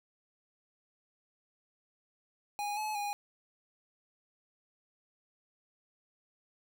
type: tone with pitch steps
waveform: square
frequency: 823 / 856 / 820 Hz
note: G#5 / A5 / G#5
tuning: -16 / -48 / -22 cents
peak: -34 dBFS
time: 2.59-3.13 s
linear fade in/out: 0 ms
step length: 180 ms
effects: none